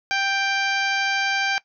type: harmonic tone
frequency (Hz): 786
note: G5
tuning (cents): +4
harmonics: 1 / 2 / 3 / 4 / 5 / 6 / 7 / 8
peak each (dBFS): -26 / -24 / -26 / -31 / -37 / -32 / -39 / -38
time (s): 0.11-1.58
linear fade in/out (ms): 0
effects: noise-tail reverb RT60 0.1 s tail -19 dB re dry